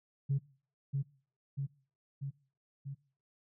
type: tone with echo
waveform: sine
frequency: 138.59 Hz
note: C#3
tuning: in tune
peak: -26 dBFS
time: 0.29-0.39 s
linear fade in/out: 20 ms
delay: 640 ms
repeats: 4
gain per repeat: -3 dB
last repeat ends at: 2.95 s
effects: noise-tail reverb RT60 0.5 s tail -23 dB re dry + tanh soft clip ceiling -24 dBFS